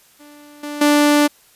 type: tone with level steps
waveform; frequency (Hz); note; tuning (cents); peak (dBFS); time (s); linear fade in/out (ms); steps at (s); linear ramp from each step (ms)
sawtooth; 293.7; D4; 0; -37 / -22 / -7; 0.19-1.28; 20; 0.63 / 0.81; 5
effects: white hiss -52 dBFS RMS until 1.55 s + resampled to 32000 Hz